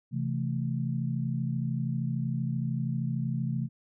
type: chord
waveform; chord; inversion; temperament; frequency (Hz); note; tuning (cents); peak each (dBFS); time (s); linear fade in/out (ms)
sine; A minor; first; just; 132 / 165 / 220; C3 / E3 / A3; +16 / +2 / 0; -30 / -33 / -34; 0.11-3.69; 50
effects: none